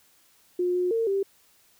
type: tone with pitch steps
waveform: sine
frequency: 357.5 / 360 / 455.1 / 392.7 Hz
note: F4 / F#4 / A#4 / G4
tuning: +41 / -47 / -42 / +3 cents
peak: -22 dBFS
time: 0.59-1.23 s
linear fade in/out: 5 ms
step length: 160 ms
effects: white hiss -61 dBFS RMS until 1.79 s